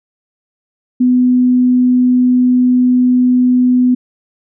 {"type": "tone", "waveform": "sine", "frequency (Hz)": 250, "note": "B3", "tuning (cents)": 21, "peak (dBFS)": -7, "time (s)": [1, 3.95], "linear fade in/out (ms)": 10, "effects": []}